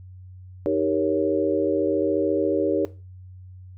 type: chord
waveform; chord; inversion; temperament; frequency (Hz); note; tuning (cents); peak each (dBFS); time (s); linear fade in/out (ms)
sine; Eb dominant seventh; none; equal; 311.1 / 392 / 466.2 / 554.4; Eb4 / G4 / Bb4 / Db5; 0 / 0 / 0 / 0; -25; 0.66-2.85; 0
effects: noise-tail reverb RT60 0.3 s tail -17 dB re dry + added 92 Hz sine -40 dBFS peak until 3.77 s